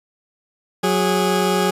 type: tone pair together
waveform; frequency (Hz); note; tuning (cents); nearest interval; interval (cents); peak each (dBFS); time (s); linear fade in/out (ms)
20% pulse; 183.75 / 412.5; F#3 / G#4; -12 / -12; octave + major second; 1400; -14; 0.83-1.71; 10
effects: resampled to 32000 Hz